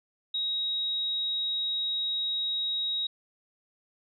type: tone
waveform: sine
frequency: 3800 Hz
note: A#7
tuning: 33 cents sharp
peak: -27 dBFS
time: 0.34-3.07 s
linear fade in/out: 5 ms
effects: none